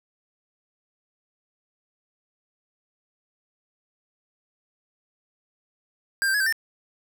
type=tone with pitch steps; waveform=square; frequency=1596 / 1565 / 1678 / 1559 / 1798 Hz; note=G6 / G6 / G#6 / G6 / A6; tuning=+31 / -3 / +17 / -10 / +37 cents; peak=-21 dBFS; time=6.22-6.525 s; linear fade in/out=0 ms; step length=61 ms; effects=none